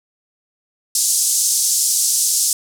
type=band-pass noise; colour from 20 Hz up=white; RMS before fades=-17 dBFS; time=0.95-2.53 s; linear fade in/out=2 ms; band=5400 to 10000 Hz; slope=24 dB/octave; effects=none